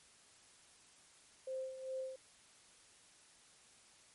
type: tone with tremolo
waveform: sine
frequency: 523.3 Hz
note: C5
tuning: in tune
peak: -38 dBFS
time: 1.47-2.16 s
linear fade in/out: 5 ms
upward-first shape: sine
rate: 2.5 Hz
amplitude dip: 65%
effects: white hiss -64 dBFS RMS until 4.14 s + MP3 48 kbps